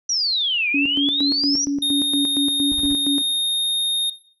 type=exponential two-way sweep; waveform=sine; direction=down then up; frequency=5920 to 2349 to 5920 Hz; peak=-18 dBFS; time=0.09-1.65 s; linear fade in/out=5 ms; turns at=0.69 s
type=tone with tremolo; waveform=sine; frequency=283.3 Hz; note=C#4; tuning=38 cents sharp; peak=-18 dBFS; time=0.74-3.22 s; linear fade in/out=5 ms; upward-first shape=square; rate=4.3 Hz; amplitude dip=75%
type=tone; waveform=square; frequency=3694 Hz; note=A#7; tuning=16 cents flat; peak=-18 dBFS; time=1.82-4.1 s; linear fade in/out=5 ms
type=noise bursts; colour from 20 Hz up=brown; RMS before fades=-34 dBFS; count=4; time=2.71-2.934 s; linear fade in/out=10 ms; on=41 ms; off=20 ms
effects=noise-tail reverb RT60 0.5 s tail -17 dB re dry + resampled to 32000 Hz